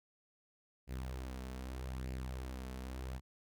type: tone with flanger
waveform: sawtooth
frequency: 64.3 Hz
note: C2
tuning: 30 cents flat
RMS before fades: -43 dBFS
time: 0.87-3.21 s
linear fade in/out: 50 ms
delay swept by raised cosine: 0.41 to 4.61 ms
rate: 0.81 Hz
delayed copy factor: +0.5
effects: none

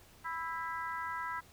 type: harmonic tone with a mistuned harmonic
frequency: 329.8 Hz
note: E4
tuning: 1 cent sharp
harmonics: 3 / 4 / 5 / 6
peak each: -39 / -41 / -43 / -45 dBFS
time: 0.24-1.41 s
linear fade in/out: 20 ms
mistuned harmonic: 5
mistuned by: -26 cents
effects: added 91 Hz sine -65 dBFS peak until 1.52 s + pink hiss -60 dBFS RMS until 1.52 s

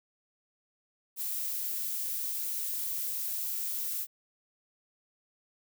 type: noise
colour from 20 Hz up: violet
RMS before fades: -34 dBFS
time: 1.16-4.07 s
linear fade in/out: 50 ms
effects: none

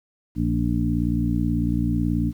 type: harmonic tone with a mistuned harmonic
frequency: 58.27 Hz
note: A#1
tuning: in tune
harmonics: 1 / 2 / 3 / 4 / 5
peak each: -26 / -26 / -26 / -26 / -26 dBFS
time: 0.35-2.33 s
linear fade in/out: 50 ms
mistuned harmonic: 5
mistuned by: +17 cents
effects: 9-bit

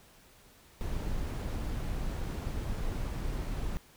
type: noise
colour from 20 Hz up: brown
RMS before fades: -34 dBFS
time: 0.81-3.77 s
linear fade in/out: 0 ms
effects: pink hiss -59 dBFS RMS until 3.96 s

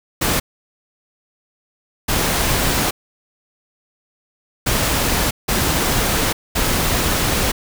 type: noise bursts at uneven times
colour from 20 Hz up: pink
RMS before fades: -18 dBFS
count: 5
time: 0.21-0.4 / 2.08-2.91 / 4.66-5.31 / 5.48-6.33 / 6.55-7.52 s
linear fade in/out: 10 ms
effects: none

